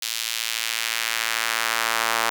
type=tone with high-pass filter sweep; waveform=sawtooth; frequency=113.8 Hz; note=A#2; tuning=41 cents flat; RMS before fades=-25 dBFS; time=0.02-2.3 s; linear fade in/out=5 ms; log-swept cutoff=3700 to 1000 Hz; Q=1.1; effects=none

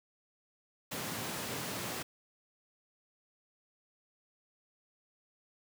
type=high-pass noise; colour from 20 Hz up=pink; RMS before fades=-39 dBFS; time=0.91-2.03 s; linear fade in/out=10 ms; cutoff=110 Hz; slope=24 dB/octave; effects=none

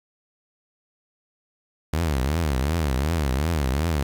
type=tone with vibrato; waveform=sawtooth; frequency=73.42 Hz; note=D2; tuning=in tune; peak=-17 dBFS; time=1.93-4.03 s; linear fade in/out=5 ms; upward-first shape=triangle; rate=2.7 Hz; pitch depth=300 cents each way; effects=8-bit

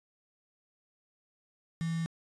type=tone with quantisation; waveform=sine; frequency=164.81 Hz; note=E3; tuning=in tune; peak=-30 dBFS; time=1.81-2.06 s; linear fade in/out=0 ms; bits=7; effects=resampled to 22050 Hz

